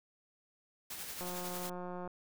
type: noise with tremolo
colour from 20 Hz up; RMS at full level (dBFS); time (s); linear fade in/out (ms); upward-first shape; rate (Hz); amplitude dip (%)
white; -42; 0.9-1.7; 5; triangle; 11; 45
type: click train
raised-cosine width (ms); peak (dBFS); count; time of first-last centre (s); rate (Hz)
1; -30; 156; 1.21-2.076; 179
effects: none